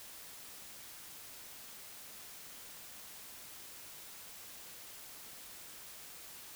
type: silence
effects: white hiss -51 dBFS RMS until 6.55 s